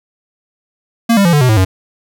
square tone with pitch steps, 231.2 / 198.96 / 171.21 / 147.34 / 126.79 / 109.11 / 93.9 Hz, A#3 / G3 / F3 / D3 / B2 / A2 / F#2, -14 / +26 / -34 / +6 / +46 / -14 / +26 cents, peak -8 dBFS, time 1.09-1.65 s, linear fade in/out 10 ms, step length 80 ms, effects none

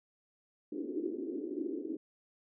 white band-pass noise, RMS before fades -38 dBFS, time 0.72-1.97 s, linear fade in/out 5 ms, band 280 to 370 Hz, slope 48 dB/octave, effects none

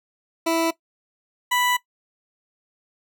20% pulse tone pair in turn, 329.6 / 987.7 Hz, E4 / B5, 0 / 0 cents, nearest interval octave + perfect fifth, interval 1900 cents, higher second, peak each -14 dBFS, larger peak neither, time 0.46-0.71 / 1.51-1.77 s, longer second, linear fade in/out 10 ms, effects noise-tail reverb RT60 0.1 s tail -18 dB re dry

